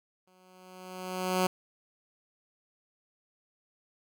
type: tone with exponential growth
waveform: 10% pulse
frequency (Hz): 184.4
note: F#3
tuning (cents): -6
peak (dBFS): -15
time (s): 0.27-1.47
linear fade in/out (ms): 5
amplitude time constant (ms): 260
effects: none